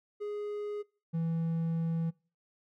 triangle tone pair in turn, 415.3 / 164.81 Hz, G#4 / E3, 0 / 0 cents, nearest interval octave + major third, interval 1600 cents, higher first, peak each -32 / -27 dBFS, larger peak second, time 0.2-0.83 / 1.13-2.11 s, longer second, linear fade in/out 20 ms, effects noise-tail reverb RT60 0.4 s tail -25 dB re dry

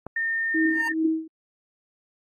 click, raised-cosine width 1 ms, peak -20 dBFS, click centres 0.066 s
sine tone, 1819 Hz, A#6, 43 cents flat, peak -23 dBFS, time 0.16-0.92 s, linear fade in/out 5 ms
sine tone with tremolo, 320 Hz, D#4, 49 cents sharp, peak -19 dBFS, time 0.54-1.28 s, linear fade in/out 10 ms, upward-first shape sine, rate 2.4 Hz, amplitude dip 90%
square tone with exponential growth, 926 Hz, A#5, 12 cents flat, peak -29 dBFS, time 0.67-0.88 s, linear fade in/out 2 ms, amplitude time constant 45 ms
effects AAC 32 kbps

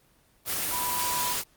sine tone in noise, 985 Hz, B5, 5 cents flat, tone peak -30 dBFS, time 0.7-1.36 s, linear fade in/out 50 ms, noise white, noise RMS -29 dBFS, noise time 0.45-1.44 s, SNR -4 dB, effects pink hiss -63 dBFS RMS until 1.56 s + Opus 24 kbps

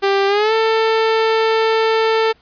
sawtooth tone with pitch glide, 394.4 to 445.3 Hz, G4 to A4, +11 to +21 cents, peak -9 dBFS, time 0.02-2.33 s, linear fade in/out 20 ms, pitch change +210 cents, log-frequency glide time 0.27-0.53 s, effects pink hiss -54 dBFS RMS until 2.41 s + resampled to 11025 Hz

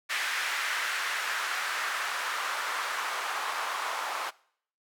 white noise with band-pass filter sweep, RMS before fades -32 dBFS, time 0.09-4.31 s, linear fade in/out 20 ms, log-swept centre 1800 to 1000 Hz, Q 1.8, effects noise-tail reverb RT60 0.6 s tail -22 dB re dry + high-pass 400 Hz 12 dB/octave

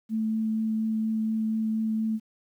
sine tone with vibrato, 220 Hz, A3, in tune, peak -24 dBFS, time 0.09-2.2 s, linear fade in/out 50 ms, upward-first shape triangle, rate 4.2 Hz, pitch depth 10 cents each way, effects 10-bit

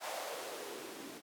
blue noise with band-pass filter sweep, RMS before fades -44 dBFS, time 0-1.22 s, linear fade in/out 50 ms, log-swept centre 710 to 260 Hz, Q 3.1, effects none

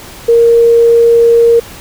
sine tone, 466.2 Hz, A#4, in tune, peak -3 dBFS, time 0.28-1.6 s, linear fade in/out 10 ms, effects pink hiss -31 dBFS RMS until 1.8 s

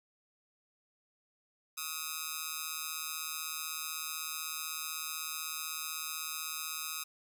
5% pulse tone with amplitude modulation, 1264 Hz, D#6, 27 cents sharp, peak -21 dBFS, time 1.77-7.04 s, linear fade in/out 10 ms, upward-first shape sine, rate 156 Hz, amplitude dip 95%, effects none

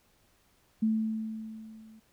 sine tone with level ramp, 219.9 Hz, A3, 1 cent flat, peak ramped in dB -22 to -51 dBFS, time 0.82-2 s, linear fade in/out 10 ms, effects pink hiss -67 dBFS RMS until 2.12 s

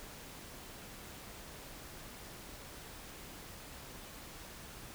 silence, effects pink hiss -50 dBFS RMS until 4.94 s

